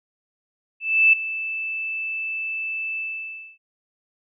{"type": "tone with ADSR envelope", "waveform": "sine", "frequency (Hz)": 2637, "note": "E7", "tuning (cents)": 0, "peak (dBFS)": -10, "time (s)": [0.8, 3.58], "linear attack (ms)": 330, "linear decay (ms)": 7, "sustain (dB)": -15, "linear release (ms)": 600, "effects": []}